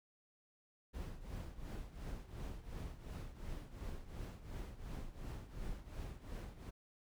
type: noise with tremolo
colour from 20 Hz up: brown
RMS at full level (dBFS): -43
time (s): 0.93-6.71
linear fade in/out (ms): 20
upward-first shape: triangle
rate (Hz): 2.8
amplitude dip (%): 80
effects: none